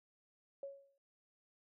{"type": "tone with exponential decay", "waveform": "sine", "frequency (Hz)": 554.4, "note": "C#5", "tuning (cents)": 0, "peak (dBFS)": -40, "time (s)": [0.63, 0.98], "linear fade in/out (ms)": 2, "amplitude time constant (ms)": 75, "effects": []}